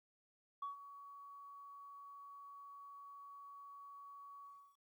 sine tone with ADSR envelope, 1127 Hz, C#6, 28 cents sharp, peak -38 dBFS, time 0.62-4.77 s, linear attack 6 ms, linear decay 130 ms, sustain -14 dB, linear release 330 ms, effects tanh soft clip ceiling -37 dBFS + 13-bit

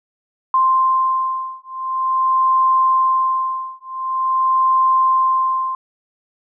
sine beating tone pair, 1046.5 / 1046.96 Hz, C6 / C6, 0 / +1 cents, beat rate 0.46 Hz, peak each -17 dBFS, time 0.54-5.75 s, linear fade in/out 2 ms, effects none

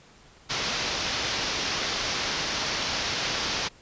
white low-pass noise, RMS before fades -29 dBFS, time 0.49-3.69 s, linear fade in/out 20 ms, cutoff 5900 Hz, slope 48 dB/octave, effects pink hiss -54 dBFS RMS until 3.81 s + resampled to 16000 Hz

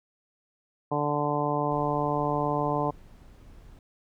harmonic tone, 146.83 Hz, D3, in tune, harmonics 1 / 2 / 3 / 4 / 5 / 6 / 7, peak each -32 / -32 / -32 / -32 / -32 / -32 / -32 dBFS, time 0.91-2.91 s, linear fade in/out 10 ms
brown noise, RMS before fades -49 dBFS, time 1.71-3.79 s, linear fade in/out 2 ms
effects none

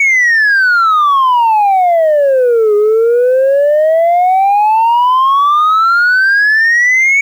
sine exponential two-way sweep, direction down then up, 2250 to 411.4 to 2250 Hz, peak -4 dBFS, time 0-7.21 s, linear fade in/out 5 ms, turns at 2.75 s, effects tanh soft clip ceiling -5 dBFS + 7-bit

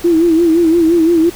sine tone with vibrato, 332.6 Hz, E4, 16 cents sharp, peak -7 dBFS, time 0.04-1.3 s, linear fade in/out 10 ms, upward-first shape sine, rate 5.8 Hz, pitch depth 80 cents each way, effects pink hiss -32 dBFS RMS until 1.35 s

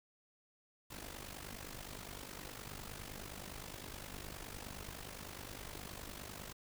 pink noise with amplitude modulation, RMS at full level -45 dBFS, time 0.9-6.53 s, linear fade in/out 10 ms, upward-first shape sine, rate 49.7 Hz, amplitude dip 75%, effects none

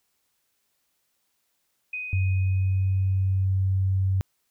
sine tone with exponential decay, 2500 Hz, D#7, 8 cents sharp, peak -28 dBFS, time 1.93-3.45 s, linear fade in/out 5 ms, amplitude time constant 330 ms
sine tone with pitch glide, 94.4 to 95.33 Hz, F#2 to G2, +35 to -48 cents, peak -20 dBFS, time 2.13-4.21 s, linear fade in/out 0 ms, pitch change +17 cents, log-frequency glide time 2.4-2.9 s
effects white hiss -73 dBFS RMS until 4.5 s

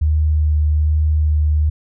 sine tone with vibrato, 76.3 Hz, D#2, 33 cents flat, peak -12 dBFS, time 0.01-1.7 s, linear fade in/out 10 ms, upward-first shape sine, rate 1.2 Hz, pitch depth 14 cents each way, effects none

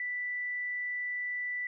sine tone, 1975.5 Hz, B6, in tune, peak -32 dBFS, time 0-1.67 s, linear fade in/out 2 ms, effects none

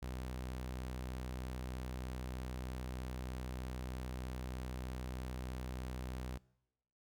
sawtooth tone, 63.2 Hz, B1, 41 cents sharp, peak -37 dBFS, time 0.02-6.38 s, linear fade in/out 10 ms, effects noise-tail reverb RT60 0.9 s tail -23 dB re dry

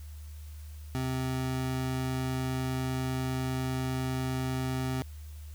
25% pulse tone, 130 Hz, C3, 11 cents flat, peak -26 dBFS, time 0.95-5.02 s, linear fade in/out 0 ms, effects added 75 Hz sine -41 dBFS peak until 5.54 s + white hiss -58 dBFS RMS until 5.54 s

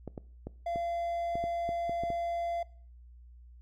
clicks, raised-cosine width 2 ms, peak -25 dBFS, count 10, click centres 0.077 / 0.178 / 0.47 / 0.759 / 1.355 / 1.44 / 1.691 / 1.895 / 2.036 / 2.103 s
triangle tone, 685 Hz, F5, 34 cents flat, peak -29 dBFS, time 0.66-2.63 s, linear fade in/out 5 ms
effects noise-tail reverb RT60 0.5 s tail -21 dB re dry + added 60 Hz sine -50 dBFS peak until 3.61 s

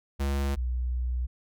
square / sine tone pair in turn, 69.4 / 61.67 Hz, C#2 / B1, +3 / -2 cents, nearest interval major second, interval 205 cents, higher first, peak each -26 dBFS, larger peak neither, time 0.19-0.56 / 0.56-1.27 s, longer second, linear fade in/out 20 ms, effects none

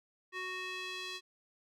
square tone with band-pass filter sweep, 370 Hz, F#4, in tune, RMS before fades -41 dBFS, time 0.32-1.21 s, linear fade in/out 50 ms, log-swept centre 2000 to 3800 Hz, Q 1.7, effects none

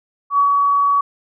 sine tone with ADSR envelope, 1132 Hz, C#6, 36 cents sharp, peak -10 dBFS, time 0.3-1.01 s, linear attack 84 ms, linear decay 98 ms, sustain -2 dB, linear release 5 ms, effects none

